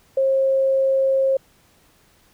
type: tone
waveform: sine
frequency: 536 Hz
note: C5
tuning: 42 cents sharp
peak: -15 dBFS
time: 0.17-1.37 s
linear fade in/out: 5 ms
effects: pink hiss -57 dBFS RMS until 2.33 s